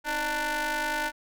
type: ring-modulated tone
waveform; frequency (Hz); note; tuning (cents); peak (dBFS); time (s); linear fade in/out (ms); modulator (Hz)
sawtooth; 291.2; D4; -15; -20; 0.04-1.12; 50; 1190
effects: none